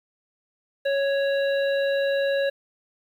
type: harmonic tone with a mistuned harmonic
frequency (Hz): 554.4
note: C#5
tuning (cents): 0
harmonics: 1 / 3 / 5 / 7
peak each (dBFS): -21 / -30 / -38 / -36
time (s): 0.85-2.5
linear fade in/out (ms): 10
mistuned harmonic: 7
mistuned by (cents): +16
effects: 9-bit